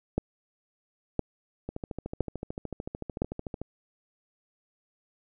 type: two click trains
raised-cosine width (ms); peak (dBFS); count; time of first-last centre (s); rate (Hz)
2; -12 / -21; 4 / 27; 0.18-3.22 / 1.69-3.616; 0.987 / 13.5
effects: none